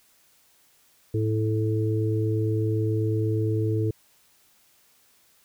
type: harmonic tone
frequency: 109 Hz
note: A2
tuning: 16 cents flat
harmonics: 1 / 3 / 4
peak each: -23 / -29 / -29 dBFS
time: 1.14-3.91 s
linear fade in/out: 5 ms
effects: white hiss -61 dBFS RMS until 5.44 s